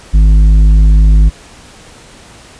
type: tone with tanh clipping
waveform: triangle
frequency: 51.91 Hz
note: G#1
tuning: in tune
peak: -4 dBFS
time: 0.13-1.3 s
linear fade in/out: 20 ms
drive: 12 dB
effects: pink hiss -37 dBFS RMS until 2.59 s + resampled to 22050 Hz